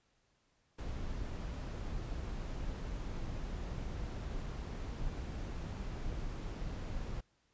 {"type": "noise", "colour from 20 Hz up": "brown", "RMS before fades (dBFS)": -40, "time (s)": [0.78, 7.21], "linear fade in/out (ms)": 10, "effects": ["pink hiss -75 dBFS RMS until 7.53 s", "resampled to 16000 Hz"]}